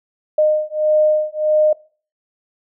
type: beating tone pair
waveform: sine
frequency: 612 / 613.6 Hz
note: D#5 / D#5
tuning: -29 / -24 cents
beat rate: 1.6 Hz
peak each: -16 dBFS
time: 0.38-1.73 s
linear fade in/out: 5 ms
effects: noise-tail reverb RT60 0.4 s tail -21 dB re dry